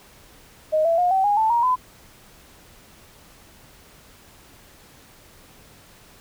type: tone with pitch steps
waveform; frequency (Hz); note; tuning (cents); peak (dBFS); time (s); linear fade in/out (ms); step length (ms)
sine; 622.3 / 667 / 714.8 / 766.1 / 821.1 / 880.1 / 943.2 / 1010.9; D#5 / E5 / F5 / G5 / G#5 / A5 / A#5 / B5; 0 / +20 / +40 / -40 / -20 / 0 / +20 / +40; -16; 0.72-1.76; 20; 130
effects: pink hiss -50 dBFS RMS until 6.2 s